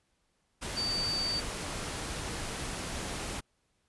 sine tone in noise, 4606 Hz, D8, 34 cents flat, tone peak -30 dBFS, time 0.76-1.41 s, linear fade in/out 20 ms, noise pink, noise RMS -37 dBFS, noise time 0.61-3.41 s, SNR +4 dB, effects pink hiss -75 dBFS RMS until 3.88 s + resampled to 24000 Hz

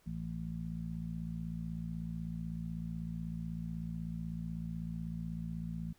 harmonic tone, 56.1 Hz, A1, 34 cents sharp, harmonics 1 / 2 / 3 / 4, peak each -45 / -48 / -39 / -45 dBFS, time 0.06-5.93 s, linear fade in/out 10 ms, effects pink hiss -69 dBFS RMS until 5.98 s

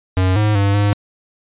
square tone with pitch steps, 92.9 / 106.1 / 99.9 / 102.4 Hz, F#2 / G#2 / G2 / G#2, +7 / +38 / +33 / -24 cents, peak -13 dBFS, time 0.17-0.93 s, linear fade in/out 0 ms, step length 190 ms, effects resampled to 8000 Hz

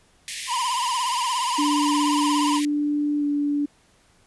pink high-pass noise, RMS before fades -32 dBFS, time 0.28-2.65 s, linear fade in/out 0 ms, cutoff 1800 Hz, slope 96 dB/octave
square tone with vibrato, 987.8 Hz, B5, in tune, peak -23 dBFS, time 0.47-2.61 s, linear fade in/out 50 ms, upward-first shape triangle, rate 17 Hz, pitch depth 120 cents each way
sine tone with pitch glide, 293.7 to 289.8 Hz, D4 to D4, 0 to -23 cents, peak -20 dBFS, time 1.58-3.66 s, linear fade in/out 10 ms, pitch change -23 cents, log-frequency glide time 3.19-3.24 s
effects pink hiss -59 dBFS RMS until 4.26 s + resampled to 24000 Hz

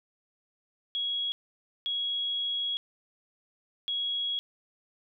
sine tone bursts at uneven times, 3322 Hz, G#7, in tune, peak -28 dBFS, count 3, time 0.95-1.32 / 1.86-2.77 / 3.88-4.39 s, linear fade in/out 0 ms, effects none

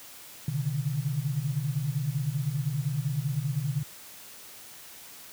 sine tone cluster, 126.9 / 142.4 / 152.4 Hz, B2 / C#3 / D#3, +47 / +47 / -36 cents, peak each -31 dBFS, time 0.48-3.83 s, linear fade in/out 2 ms, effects white hiss -47 dBFS RMS until 5.32 s + high-pass 60 Hz 12 dB/octave

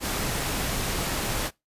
pink noise, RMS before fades -28 dBFS, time 0-1.51 s, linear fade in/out 50 ms, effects noise-tail reverb RT60 0.2 s tail -23 dB re dry + resampled to 32000 Hz

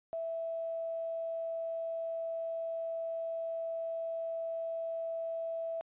sine tone with quantisation, 659.3 Hz, E5, in tune, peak -34 dBFS, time 0.13-5.81 s, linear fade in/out 0 ms, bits 10, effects resampled to 8000 Hz

